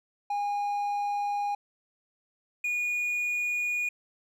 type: tone pair in turn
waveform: triangle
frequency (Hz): 817 / 2448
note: G#5 / D#7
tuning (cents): -29 / -29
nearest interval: octave + perfect fifth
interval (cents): 1900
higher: second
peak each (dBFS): -25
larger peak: neither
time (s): 0.3-1.55 / 2.64-3.89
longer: neither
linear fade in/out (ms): 5
effects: none